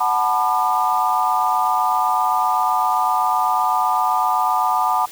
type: chord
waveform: sine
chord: B minor seventh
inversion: second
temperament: equal with one note detuned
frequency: 740 / 880 / 987.8 / 1202.8 Hz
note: F#5 / A5 / B5 / D6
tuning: 0 / 0 / 0 / +41 cents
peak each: -21 dBFS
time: 0-5.06 s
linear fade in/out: 10 ms
effects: white hiss -39 dBFS RMS until 5.11 s